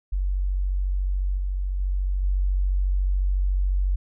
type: tone with level steps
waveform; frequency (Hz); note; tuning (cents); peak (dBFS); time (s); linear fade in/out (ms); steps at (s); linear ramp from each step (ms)
sine; 47; F#1; +28; -21 / -23 / -21 / -19; 0.12-3.96; 10; 1.37 / 1.8 / 2.23; 5
effects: none